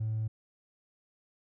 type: tone with hard clipping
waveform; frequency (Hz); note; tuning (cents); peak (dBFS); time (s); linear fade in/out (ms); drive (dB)
sine; 109.8; A2; -3; -30; 0-0.28; 10; 1
effects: none